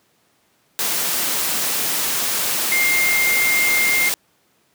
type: tone in noise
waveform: sine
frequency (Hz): 2114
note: C7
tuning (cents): +17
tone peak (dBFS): -16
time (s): 2.72-4.09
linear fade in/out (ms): 0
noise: white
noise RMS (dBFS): -21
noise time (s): 0.79-4.14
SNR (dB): +2
effects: pink hiss -61 dBFS RMS until 4.74 s + high-pass 150 Hz 12 dB/octave